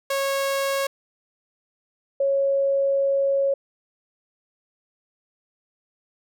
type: tone pair in turn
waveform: sawtooth / sine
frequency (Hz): 549 / 551.1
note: C#5 / C#5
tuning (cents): -17 / -10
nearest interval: unison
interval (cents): 7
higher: second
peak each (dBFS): -18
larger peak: neither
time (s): 0.1-0.87 / 2.2-3.54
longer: second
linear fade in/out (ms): 5
effects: none